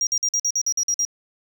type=tone bursts; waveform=sine; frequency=5700 Hz; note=F8; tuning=34 cents sharp; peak=-16 dBFS; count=10; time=0.01-1.051 s; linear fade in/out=2 ms; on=60 ms; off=49 ms; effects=tanh soft clip ceiling -17 dBFS + 8-bit